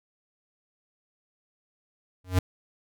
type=tone with exponential growth; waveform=square; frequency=92 Hz; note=F#2; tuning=9 cents flat; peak=-17 dBFS; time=2.24-2.39 s; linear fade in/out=5 ms; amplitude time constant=31 ms; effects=none